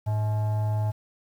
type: tone with frequency modulation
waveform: sine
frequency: 107.1 Hz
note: A2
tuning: 46 cents flat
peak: -21 dBFS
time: 0.06-0.92 s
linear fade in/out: 20 ms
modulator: 746 Hz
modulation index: 0.34
effects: tanh soft clip ceiling -20 dBFS + 9-bit